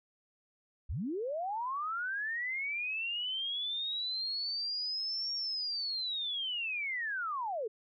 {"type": "linear two-way sweep", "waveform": "sine", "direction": "up then down", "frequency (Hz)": [43.94, 5570, 404], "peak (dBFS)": -33, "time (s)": [0.89, 7.68], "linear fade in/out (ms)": 10, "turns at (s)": 5.34, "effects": []}